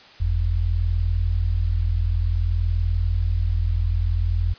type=tone pair together; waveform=sine; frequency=46.15 / 86.7 Hz; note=F#1 / F2; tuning=-4 / -12 cents; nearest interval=major seventh; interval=1092 cents; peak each=-21 dBFS; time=0.2-4.54 s; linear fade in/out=10 ms; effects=white hiss -47 dBFS RMS until 4.58 s + resampled to 11025 Hz